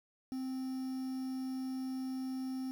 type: tone with quantisation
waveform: triangle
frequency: 260.8 Hz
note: C4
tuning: 5 cents flat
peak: -34 dBFS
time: 0.32-2.71 s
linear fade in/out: 0 ms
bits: 9
effects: none